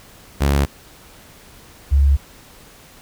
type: tone pair in turn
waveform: sawtooth / sine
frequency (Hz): 70.3 / 69.85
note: C#2 / C#2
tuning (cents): +25 / +14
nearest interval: unison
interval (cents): 11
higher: first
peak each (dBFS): -10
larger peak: neither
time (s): 0.4-0.66 / 1.91-2.17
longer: neither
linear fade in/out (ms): 20
effects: pink hiss -45 dBFS RMS until 3.01 s